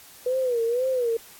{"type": "tone with vibrato", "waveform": "sine", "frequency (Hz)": 489.4, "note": "B4", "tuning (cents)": -16, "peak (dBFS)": -21, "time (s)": [0.26, 1.17], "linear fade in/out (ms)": 5, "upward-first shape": "sine", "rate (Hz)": 2, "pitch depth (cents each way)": 120, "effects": ["white hiss -48 dBFS RMS until 1.39 s", "AAC 64 kbps"]}